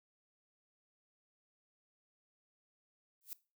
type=noise with exponential growth; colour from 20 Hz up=violet; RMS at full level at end=-40 dBFS; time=3.21-3.33 s; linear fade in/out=0 ms; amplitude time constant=24 ms; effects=noise-tail reverb RT60 0.3 s tail -19 dB re dry